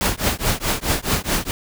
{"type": "noise with tremolo", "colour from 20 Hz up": "pink", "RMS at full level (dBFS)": -17, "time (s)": [0.01, 1.51], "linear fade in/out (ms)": 0, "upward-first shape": "triangle", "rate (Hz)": 4.7, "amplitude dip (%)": 100, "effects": []}